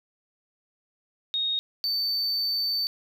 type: tone pair in turn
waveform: sine / triangle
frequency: 3729 / 4553 Hz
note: A#7 / C#8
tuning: 0 / +45 cents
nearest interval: minor third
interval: 345 cents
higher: second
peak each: -24 / -23 dBFS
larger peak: second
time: 1.34-1.59 / 1.84-2.87 s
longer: second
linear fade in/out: 0 ms
effects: none